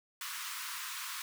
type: high-pass noise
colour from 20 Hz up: pink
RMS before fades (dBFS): -41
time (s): 0.21-1.22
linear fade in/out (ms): 2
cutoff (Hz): 970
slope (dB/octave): 96
effects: none